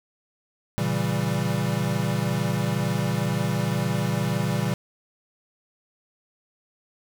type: chord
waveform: square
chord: A# diminished seventh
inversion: none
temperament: equal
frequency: 116.54 / 138.59 / 164.81 / 196 Hz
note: A#2 / C#3 / E3 / G3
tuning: 0 / 0 / 0 / 0 cents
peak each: -29 dBFS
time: 0.78-4.74 s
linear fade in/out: 0 ms
effects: none